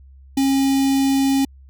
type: tone with notch filter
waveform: square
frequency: 271.5 Hz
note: C#4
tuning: 36 cents flat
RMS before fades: -17 dBFS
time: 0.37-1.45 s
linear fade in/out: 5 ms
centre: 1400 Hz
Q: 0.73
effects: added 67 Hz sine -42 dBFS peak until 1.69 s